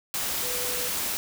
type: tone in noise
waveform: sine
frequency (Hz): 493.9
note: B4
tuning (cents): 0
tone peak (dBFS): -36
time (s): 0.43-0.88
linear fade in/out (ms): 0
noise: white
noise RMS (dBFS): -29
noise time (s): 0.14-1.17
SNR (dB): -10
effects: none